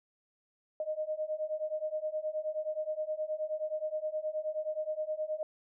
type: beating tone pair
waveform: sine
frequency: 613 / 622.5 Hz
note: D#5 / D#5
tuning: -26 / +1 cents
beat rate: 9.5 Hz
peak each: -36 / -35 dBFS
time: 0.8-5.43 s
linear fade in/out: 2 ms
effects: none